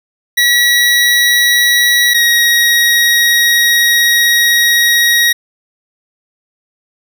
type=tone pair in turn; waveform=25% pulse; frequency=1928 / 1891.6 Hz; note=B6 / A#6; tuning=-42 / +25 cents; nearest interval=unison; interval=33 cents; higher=first; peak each=-4 dBFS; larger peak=neither; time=0.37-2.14 / 2.14-5.33 s; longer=second; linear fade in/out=10 ms; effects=none